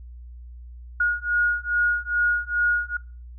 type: beating tone pair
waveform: sine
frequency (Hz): 1439 / 1441.4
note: F#6 / F#6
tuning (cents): -49 / -46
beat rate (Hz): 2.4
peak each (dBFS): -23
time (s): 1-2.97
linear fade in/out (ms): 5
effects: noise-tail reverb RT60 0.4 s tail -25 dB re dry + added 60 Hz sine -38 dBFS peak until 3.38 s